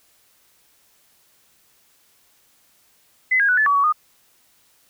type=tone with pitch steps; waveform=sine; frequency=2027 / 1630 / 1483 / 1735 / 1138 / 1126 / 1229 Hz; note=B6 / G#6 / F#6 / A6 / C#6 / C#6 / D#6; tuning=+45 / -33 / +4 / -25 / +45 / +27 / -22 cents; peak=-14 dBFS; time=3.31-3.926 s; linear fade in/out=10 ms; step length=88 ms; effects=white hiss -59 dBFS RMS until 4.89 s